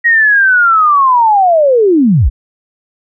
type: linear sweep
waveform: sine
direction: down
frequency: 1900 to 37.82 Hz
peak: -5 dBFS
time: 0.04-2.3 s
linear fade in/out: 20 ms
effects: none